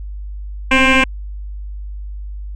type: tone with frequency modulation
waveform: sine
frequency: 1318.5 Hz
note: E6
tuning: in tune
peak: -6 dBFS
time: 0.71-1.04 s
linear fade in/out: 5 ms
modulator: 265 Hz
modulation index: 5.5
effects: tanh soft clip ceiling -8 dBFS + added 50 Hz sine -25 dBFS peak until 2.55 s